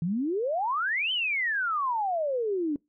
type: exponential two-way sweep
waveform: sine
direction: up then down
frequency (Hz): 157.5 to 3127 to 281.5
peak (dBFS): -25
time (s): 0.02-2.76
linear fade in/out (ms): 2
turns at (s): 1.12
effects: noise-tail reverb RT60 0.2 s tail -23 dB re dry